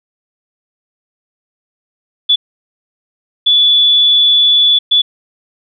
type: tone bursts at uneven times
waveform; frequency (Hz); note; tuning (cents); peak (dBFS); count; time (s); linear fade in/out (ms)
sine; 3447; A7; -36; -6; 3; 2.29-2.36 / 3.46-4.79 / 4.91-5.02; 10
effects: none